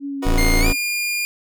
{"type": "tone with vibrato", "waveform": "sine", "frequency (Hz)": 278.6, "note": "C#4", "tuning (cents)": 9, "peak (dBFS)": -24, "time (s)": [0, 0.76], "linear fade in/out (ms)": 50, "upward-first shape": "triangle", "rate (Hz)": 3.9, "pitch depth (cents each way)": 21}
{"type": "chord", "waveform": "25% pulse", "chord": "B major", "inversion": "second", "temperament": "equal with one note detuned", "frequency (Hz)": [370, 486.5, 622.3], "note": ["F#4", "B4", "D#5"], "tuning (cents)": [0, -26, 0], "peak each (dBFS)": [-25, -25, -31], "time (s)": [0.22, 0.73], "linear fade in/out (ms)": 10}
{"type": "tone", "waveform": "square", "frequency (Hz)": 27.78, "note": "A0", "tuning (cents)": 18, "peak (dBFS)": -15, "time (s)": [0.25, 0.73], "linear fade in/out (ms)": 20}
{"type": "tone with pitch glide", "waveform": "sawtooth", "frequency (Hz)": [2115, 2416], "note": ["C7", "D7"], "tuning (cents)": [18, 48], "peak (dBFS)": -17, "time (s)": [0.38, 1.25], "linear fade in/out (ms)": 0, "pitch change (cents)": 230, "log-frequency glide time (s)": [0.6, 0.67]}
{"effects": []}